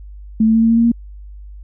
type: tone with pitch steps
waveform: sine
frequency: 220 / 222.3 / 224.6 / 227 / 229.3 / 231.7 / 234.2 Hz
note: A3 / A3 / A3 / A#3 / A#3 / A#3 / A#3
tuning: 0 / +18 / +36 / -46 / -28 / -10 / +8 cents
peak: -9 dBFS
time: 0.4-0.918 s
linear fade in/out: 5 ms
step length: 74 ms
effects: added 50 Hz sine -32 dBFS peak until 1.63 s